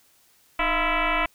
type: tone with frequency modulation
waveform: sine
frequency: 640 Hz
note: D#5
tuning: 49 cents sharp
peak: -20 dBFS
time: 0.59-1.26 s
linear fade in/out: 5 ms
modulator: 333 Hz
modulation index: 6.3
effects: white hiss -60 dBFS RMS until 1.34 s